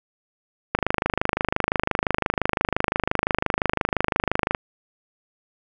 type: click train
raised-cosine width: 0.5 ms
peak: -4 dBFS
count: 99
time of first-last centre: 0.75-4.548 s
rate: 25.8 Hz
effects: none